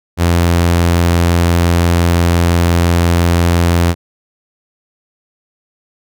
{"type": "tone", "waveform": "sawtooth", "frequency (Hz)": 85.8, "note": "F2", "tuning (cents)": -30, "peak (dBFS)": -5, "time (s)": [0.17, 3.95], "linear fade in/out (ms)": 50, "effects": []}